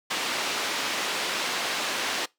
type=band-pass noise; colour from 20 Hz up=white; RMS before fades=-29 dBFS; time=0.1-2.26 s; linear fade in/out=10 ms; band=270 to 4000 Hz; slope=12 dB/octave; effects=noise-tail reverb RT60 0.2 s tail -23 dB re dry